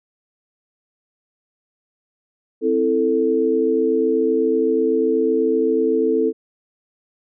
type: chord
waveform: sine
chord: A minor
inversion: first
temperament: equal with one note detuned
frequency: 261.6 / 329.6 / 442.5 Hz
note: C4 / E4 / A4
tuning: 0 / 0 / +10 cents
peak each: -22 / -21 / -17 dBFS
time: 2.61-6.33 s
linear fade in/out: 50 ms
effects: none